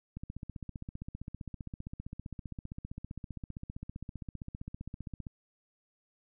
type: click train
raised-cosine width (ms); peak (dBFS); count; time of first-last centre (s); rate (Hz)
5; -28; 79; 0.17-5.268; 15.3
effects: none